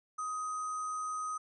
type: tone with sample-and-hold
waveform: sine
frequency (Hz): 1253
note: D#6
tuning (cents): +12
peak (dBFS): -34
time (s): 0.18-1.38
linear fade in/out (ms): 10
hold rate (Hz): 7350
effects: resampled to 22050 Hz